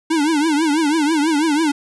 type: tone with vibrato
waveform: square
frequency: 307.3 Hz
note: D#4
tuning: 21 cents flat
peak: -15 dBFS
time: 0.1-1.72 s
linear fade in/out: 10 ms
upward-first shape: triangle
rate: 6.1 Hz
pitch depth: 160 cents each way
effects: resampled to 24000 Hz + 9-bit